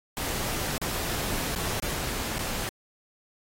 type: noise with dropouts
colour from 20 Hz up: pink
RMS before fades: -31 dBFS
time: 0.17-2.69 s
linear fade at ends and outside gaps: 0 ms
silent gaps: 0.779-0.816 / 1.551-1.56 / 1.799-1.824 / 2.383-2.391 s
effects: AAC 48 kbps